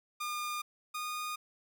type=tone pair in turn; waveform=sawtooth; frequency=1211 / 1227.9 Hz; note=D#6 / D#6; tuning=-47 / -23 cents; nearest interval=unison; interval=24 cents; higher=second; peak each=-31 / -32 dBFS; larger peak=first; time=0.2-0.62 / 0.94-1.36 s; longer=neither; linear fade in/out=10 ms; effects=none